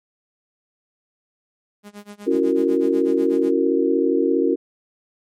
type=tone with tremolo; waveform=sawtooth; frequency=205.6 Hz; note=G#3; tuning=17 cents flat; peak=-30 dBFS; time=1.83-3.53 s; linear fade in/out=50 ms; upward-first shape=sine; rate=8.1 Hz; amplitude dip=95%
type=chord; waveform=sine; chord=F# dominant seventh; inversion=second; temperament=just; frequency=277.5 / 333 / 370 / 462.5 Hz; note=C#4 / E4 / F#4 / A#4; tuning=+2 / +18 / 0 / -14 cents; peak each=-21 dBFS; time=2.26-4.56 s; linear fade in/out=20 ms
effects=MP3 64 kbps